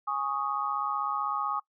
sine chord, Ab suspended fourth, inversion none, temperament equal, 830.6 / 1108.7 / 1244.5 Hz, Ab5 / Db6 / Eb6, 0 / 0 / 0 cents, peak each -34 / -32 / -31 dBFS, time 0.07-1.6 s, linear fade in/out 10 ms, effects noise-tail reverb RT60 0.1 s tail -22 dB re dry

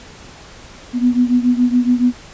sine beating tone pair, 244.2 / 251.3 Hz, B3 / B3, -19 / +30 cents, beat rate 7.1 Hz, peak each -13 / -16 dBFS, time 0.93-2.14 s, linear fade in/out 50 ms, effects pink hiss -39 dBFS RMS until 2.33 s + resampled to 16000 Hz

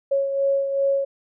sine beating tone pair, 551 / 553.6 Hz, C#5 / C#5, -11 / -2 cents, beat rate 2.6 Hz, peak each -19 / -28 dBFS, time 0.11-1.05 s, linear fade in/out 10 ms, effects none

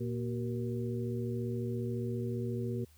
harmonic tone with a mistuned harmonic, 117.7 Hz, A#2, 17 cents sharp, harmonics 1 / 2 / 3 / 4, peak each -35 / -38 / -39 / -43 dBFS, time 0-2.85 s, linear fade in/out 10 ms, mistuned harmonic 3, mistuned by +110 cents, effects added 76 Hz sine -59 dBFS peak until 2.97 s + white hiss -66 dBFS RMS until 2.97 s

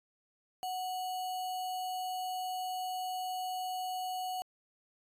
sine tone with sample-and-hold, 740 Hz, F#5, in tune, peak -34 dBFS, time 0.63-4.42 s, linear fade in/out 0 ms, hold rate 3675 Hz, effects AAC 64 kbps

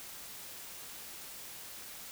silence, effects white hiss -47 dBFS RMS until 2.11 s

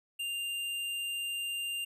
square tone, 2794 Hz, F7, in tune, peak -34 dBFS, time 0.19-1.85 s, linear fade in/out 10 ms, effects resampled to 32000 Hz

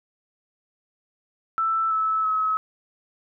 sine tone with pitch steps, 1325 / 1304.5 / 1284.3 Hz, E6 / E6 / E6, +9 / -18 / -46 cents, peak -20 dBFS, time 1.58-2.57 s, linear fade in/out 0 ms, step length 330 ms, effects none

